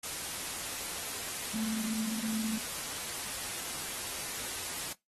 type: tone in noise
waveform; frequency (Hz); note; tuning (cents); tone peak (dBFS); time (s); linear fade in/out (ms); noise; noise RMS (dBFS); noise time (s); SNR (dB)
sine; 220; A3; 0; -32; 1.54-2.58; 5; white; -38; 0.03-4.93; +3
effects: noise-tail reverb RT60 0.2 s tail -24 dB re dry + AAC 32 kbps